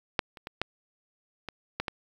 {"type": "clicks", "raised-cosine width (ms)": 0.3, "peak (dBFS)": [-7, -29, -21, -11, -20, -13, -15], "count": 7, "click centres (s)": [0.192, 0.372, 0.471, 0.616, 1.487, 1.8, 1.882], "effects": ["8-bit"]}